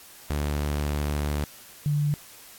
sawtooth / sine tone pair in turn, 73.42 / 146.84 Hz, D2 / D3, 0 / 0 cents, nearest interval octave, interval 1200 cents, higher second, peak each -21 dBFS, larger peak neither, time 0.3-1.44 / 1.86-2.14 s, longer first, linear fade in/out 0 ms, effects white hiss -48 dBFS RMS until 2.58 s + AAC 64 kbps

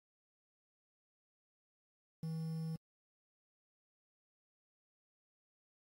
triangle tone with quantisation, 161.1 Hz, E3, 39 cents flat, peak -36 dBFS, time 2.23-2.76 s, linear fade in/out 2 ms, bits 10, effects AAC 48 kbps

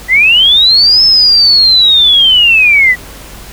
sine linear two-way sweep, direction up then down, 1929 to 5274 to 1929 Hz, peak -3 dBFS, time 0.08-2.96 s, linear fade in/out 50 ms, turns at 1.04 s, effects added 50 Hz sine -32 dBFS peak until 3.52 s + pink hiss -31 dBFS RMS until 3.52 s

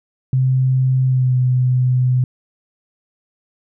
sine tone with pitch glide, 130.1 to 126.69 Hz, C3 to B2, -9 to +45 cents, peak -12 dBFS, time 0.33-2.24 s, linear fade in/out 2 ms, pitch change -46 cents, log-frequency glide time 1.06-1.36 s, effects none

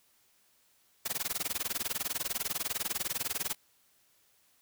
white noise with tremolo, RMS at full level -31 dBFS, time 1.05-3.55 s, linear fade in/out 10 ms, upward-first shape sine, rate 20 Hz, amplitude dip 100%, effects white hiss -68 dBFS RMS until 4.61 s

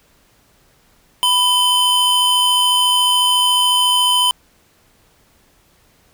square tone pair together, 990 / 3064 Hz, B5 / G7, +4 / -40 cents, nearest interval octave + minor sixth, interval 1956 cents, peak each -18 / -14 dBFS, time 1.23-4.31 s, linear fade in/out 0 ms, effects pink hiss -55 dBFS RMS until 6.13 s

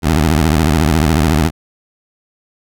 15% pulse tone with vibrato, 78.1 Hz, D#2, 7 cents sharp, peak -4 dBFS, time 0.02-1.51 s, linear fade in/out 50 ms, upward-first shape sine, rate 14 Hz, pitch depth 190 cents each way, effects none

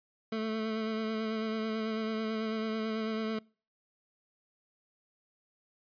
25% pulse tone with vibrato, 220 Hz, A3, in tune, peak -28 dBFS, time 0.32-3.39 s, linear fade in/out 5 ms, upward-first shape sine, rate 9.1 Hz, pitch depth 23 cents each way, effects noise-tail reverb RT60 0.4 s tail -26 dB re dry + resampled to 11025 Hz

